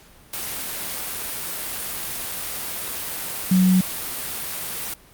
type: tone in noise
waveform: sine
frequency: 185 Hz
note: F#3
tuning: in tune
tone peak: -13 dBFS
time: 3.51-3.81 s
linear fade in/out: 5 ms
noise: white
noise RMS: -29 dBFS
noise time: 0.33-4.94 s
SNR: +13 dB
effects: pink hiss -50 dBFS RMS until 5.13 s + Opus 48 kbps